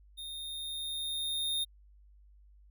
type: tone with level ramp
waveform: square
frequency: 3675 Hz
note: A#7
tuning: 25 cents flat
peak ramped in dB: -41 to -30 dBFS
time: 0.17-1.65 s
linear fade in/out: 20 ms
effects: added 50 Hz sine -56 dBFS peak until 2.7 s